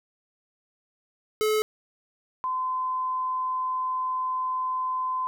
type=tone pair in turn; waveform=square / sine; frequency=430.2 / 1025.6 Hz; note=A4 / C6; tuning=-39 / -35 cents; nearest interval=octave + minor third; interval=1504 cents; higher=second; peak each=-22 / -25 dBFS; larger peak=first; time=1.41-1.62 / 2.44-5.27 s; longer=second; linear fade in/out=0 ms; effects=none